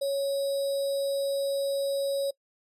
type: tone with sample-and-hold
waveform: sine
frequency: 554 Hz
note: C#5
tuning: 1 cent flat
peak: -25 dBFS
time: 0.01-2.31 s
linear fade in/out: 10 ms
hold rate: 4410 Hz
effects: noise-tail reverb RT60 0.1 s tail -23 dB re dry + resampled to 32000 Hz